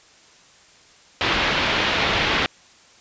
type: low-pass noise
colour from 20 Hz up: white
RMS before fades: -21 dBFS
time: 1.21-2.46 s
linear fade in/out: 0 ms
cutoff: 3500 Hz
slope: 24 dB/octave
effects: white hiss -51 dBFS RMS until 3 s + resampled to 16000 Hz